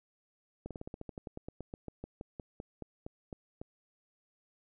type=slowing click train; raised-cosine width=2 ms; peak=-28 dBFS; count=23; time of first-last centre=0.66-3.615 s; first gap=47 ms; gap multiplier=1.09; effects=none